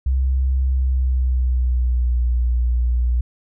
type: tone with pitch glide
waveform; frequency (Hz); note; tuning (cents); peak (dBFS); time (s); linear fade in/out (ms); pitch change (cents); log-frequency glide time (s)
sine; 65.41 to 60.33; C2 to B1; 0 to -40; -15; 0.06-3.21; 5; -140; 0.64-2.24
effects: none